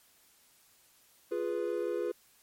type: chord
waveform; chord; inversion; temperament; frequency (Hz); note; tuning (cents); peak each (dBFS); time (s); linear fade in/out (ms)
triangle; F diminished; none; equal; 349.2 / 415.3 / 493.9; F4 / Ab4 / Cb5; 0 / 0 / 0; -33; 1.31-2.12; 10
effects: white hiss -64 dBFS RMS until 2.42 s + MP3 64 kbps